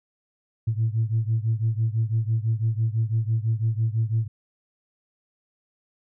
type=beating tone pair; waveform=sine; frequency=110 / 116 Hz; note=A2 / A#2; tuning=0 / -8 cents; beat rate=6 Hz; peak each=-22 / -24 dBFS; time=0.67-4.28 s; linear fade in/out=10 ms; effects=tanh soft clip ceiling -15 dBFS